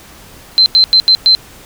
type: tone bursts at uneven times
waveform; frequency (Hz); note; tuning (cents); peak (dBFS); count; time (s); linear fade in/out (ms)
sine; 4095; C8; -38; -4; 5; 0.58-0.66 / 0.75-0.84 / 0.93-1 / 1.08-1.15 / 1.26-1.35; 0
effects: pink hiss -38 dBFS RMS until 1.65 s